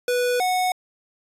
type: tone pair in turn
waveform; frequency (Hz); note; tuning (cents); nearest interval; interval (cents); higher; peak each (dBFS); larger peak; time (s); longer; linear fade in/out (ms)
square; 492 / 735.1; B4 / F#5; -7 / -11; perfect fifth; 696; second; -20; neither; 0.08-0.4 / 0.4-0.72; neither; 2
effects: resampled to 32000 Hz